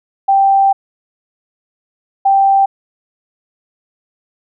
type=tone bursts at uneven times; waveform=sine; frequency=784 Hz; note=G5; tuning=in tune; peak=-7 dBFS; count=2; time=0.28-0.73 / 2.25-2.66 s; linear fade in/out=10 ms; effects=none